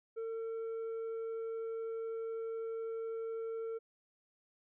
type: tone with tanh clipping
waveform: sine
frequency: 452 Hz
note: A4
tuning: 47 cents sharp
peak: -38 dBFS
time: 0.16-3.79 s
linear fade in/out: 20 ms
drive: 4 dB
effects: none